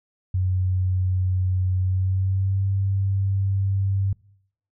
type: tone with pitch glide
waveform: sine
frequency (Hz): 92.5 to 97.55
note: F#2 to G2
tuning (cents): 0 to -8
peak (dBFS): -19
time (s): 0.34-4.13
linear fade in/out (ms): 5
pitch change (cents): +92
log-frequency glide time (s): 1.78-2.66
effects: noise-tail reverb RT60 0.7 s tail -24 dB re dry